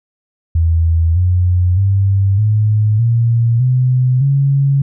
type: tone with pitch steps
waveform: sine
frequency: 82.41 / 89.87 / 98 / 106.87 / 116.55 / 127.09 / 138.6 Hz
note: E2 / F#2 / G2 / A2 / A#2 / C3 / C#3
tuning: 0 / -50 / 0 / -50 / 0 / -50 / 0 cents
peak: -9 dBFS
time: 0.55-4.82 s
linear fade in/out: 5 ms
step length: 610 ms
effects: none